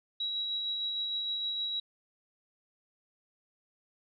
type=tone with tremolo; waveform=sine; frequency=3875 Hz; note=B7; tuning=34 cents flat; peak=-30 dBFS; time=0.2-1.8 s; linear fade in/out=5 ms; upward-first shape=sine; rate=6.5 Hz; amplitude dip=25%; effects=none